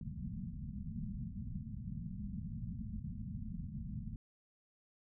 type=low-pass noise; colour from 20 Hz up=white; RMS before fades=-43 dBFS; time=0.01-4.16 s; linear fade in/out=2 ms; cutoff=230 Hz; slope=96 dB/octave; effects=none